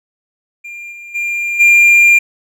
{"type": "tone with level steps", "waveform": "triangle", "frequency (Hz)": 2395, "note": "D7", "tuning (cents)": 33, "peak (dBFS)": [-25, -28, -14, -3], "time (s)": [0.64, 2.19], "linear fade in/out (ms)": 10, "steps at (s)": [0.91, 1.14, 1.59], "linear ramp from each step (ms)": 20, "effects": []}